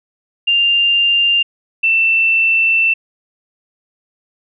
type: tone pair in turn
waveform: sine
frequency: 2794 / 2674 Hz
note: F7 / E7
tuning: 0 / +24 cents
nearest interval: minor second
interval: 76 cents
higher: first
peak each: -10 dBFS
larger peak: neither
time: 0.47-1.43 / 1.83-2.94 s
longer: second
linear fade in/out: 10 ms
effects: none